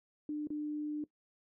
sine tone with dropouts, 299.3 Hz, D4, 33 cents sharp, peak -34 dBFS, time 0.29-1.04 s, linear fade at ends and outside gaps 2 ms, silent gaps 0.472-0.503 s, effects noise-tail reverb RT60 0.1 s tail -19 dB re dry

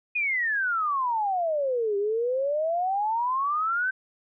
sine exponential two-way sweep, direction down then up, 2506 to 395.4 to 1559 Hz, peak -23 dBFS, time 0.15-3.91 s, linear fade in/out 10 ms, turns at 1.97 s, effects none

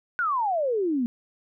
sine exponential sweep, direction down, 1500 to 229.3 Hz, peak -22 dBFS, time 0.19-1.06 s, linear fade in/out 0 ms, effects none

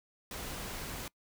pink noise, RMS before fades -41 dBFS, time 0.31-1.08 s, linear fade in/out 2 ms, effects noise-tail reverb RT60 0.1 s tail -24 dB re dry

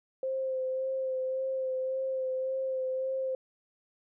sine tone with vibrato, 523.3 Hz, C5, in tune, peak -29 dBFS, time 0.23-3.35 s, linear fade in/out 2 ms, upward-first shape sine, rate 1.8 Hz, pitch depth 19 cents each way, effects none

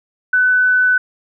sine tone, 1501 Hz, F#6, 24 cents sharp, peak -10 dBFS, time 0.33-0.98 s, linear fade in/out 5 ms, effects none

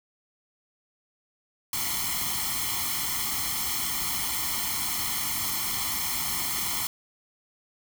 white noise with comb filter, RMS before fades -29 dBFS, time 1.73-6.87 s, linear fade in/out 2 ms, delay 0.94 ms, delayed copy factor +0.9, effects none

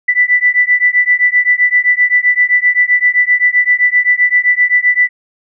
sine beating tone pair, 1975.5 / 1983.2 Hz, B6 / B6, 0 / +7 cents, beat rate 7.7 Hz, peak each -11 dBFS, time 0.08-5.09 s, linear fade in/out 10 ms, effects none

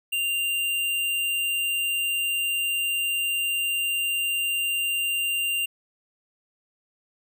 square tone, 2785 Hz, F7, 5 cents flat, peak -24 dBFS, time 0.12-5.66 s, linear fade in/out 10 ms, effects none

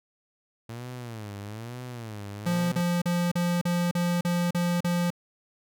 sawtooth tone with vibrato, 112.5 Hz, A2, 39 cents sharp, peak -32 dBFS, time 0.69-2.81 s, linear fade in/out 5 ms, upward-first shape sine, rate 1.1 Hz, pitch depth 190 cents each way
square tone bursts, 174.61 Hz, F3, in tune, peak -24 dBFS, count 9, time 2.46-5.104 s, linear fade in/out 5 ms, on 260 ms, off 38 ms
effects none

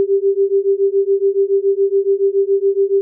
sine beating tone pair, 390.5 / 397.6 Hz, G4 / G4, -7 / +25 cents, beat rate 7.1 Hz, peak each -15 dBFS, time 0-3.01 s, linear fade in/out 0 ms, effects none

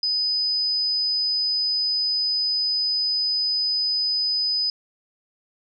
sine tone, 5000 Hz, D#8, 8 cents sharp, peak -20 dBFS, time 0.03-4.7 s, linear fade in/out 2 ms, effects none

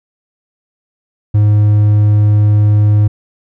triangle tone, 104.7 Hz, G#2, 15 cents sharp, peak -4 dBFS, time 1.34-3.08 s, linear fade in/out 10 ms, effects none

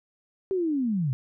sine linear sweep, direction down, 392 to 120 Hz, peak -23 dBFS, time 0.51-1.13 s, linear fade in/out 0 ms, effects none

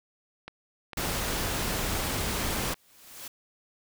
click train, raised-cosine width 0.3 ms, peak -23 dBFS, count 6, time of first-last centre 0.48-2.742 s, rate 2.21 Hz
pink noise, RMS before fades -30 dBFS, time 0.97-2.74 s, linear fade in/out 5 ms
white noise with exponential growth, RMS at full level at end -39 dBFS, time 2.54-3.28 s, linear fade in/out 5 ms, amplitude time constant 160 ms
effects none

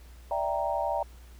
sine chord, E half-diminished seventh, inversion third, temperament equal, 587.3 / 659.3 / 784 / 932.3 Hz, D5 / E5 / G5 / Bb5, 0 / 0 / 0 / 0 cents, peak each -32 dBFS, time 0.31-1.03 s, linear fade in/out 2 ms, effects added 60 Hz sine -47 dBFS peak until 1.39 s + pink hiss -58 dBFS RMS until 1.39 s

